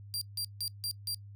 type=tone bursts; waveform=sawtooth; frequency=4737 Hz; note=D8; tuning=14 cents sharp; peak=-30 dBFS; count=5; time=0.14-1.145 s; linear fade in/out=0 ms; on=73 ms; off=160 ms; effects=noise-tail reverb RT60 0.1 s tail -24 dB re dry + added 101 Hz sine -46 dBFS peak until 1.35 s